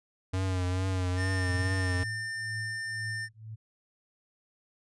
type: tone with vibrato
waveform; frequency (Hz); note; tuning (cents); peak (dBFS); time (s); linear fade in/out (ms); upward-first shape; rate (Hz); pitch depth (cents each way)
square; 92.5; F#2; 0; -28; 0.33-2.04; 10; triangle; 2.3; 53
type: tone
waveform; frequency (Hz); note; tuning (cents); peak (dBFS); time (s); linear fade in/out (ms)
square; 1800; A6; +39; -34; 1.16-3.29; 50
type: tone with tremolo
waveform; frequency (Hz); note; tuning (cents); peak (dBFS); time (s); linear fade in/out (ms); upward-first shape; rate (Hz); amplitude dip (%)
sine; 110; A2; 0; -35; 1.46-3.56; 20; triangle; 2; 100
effects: resampled to 22050 Hz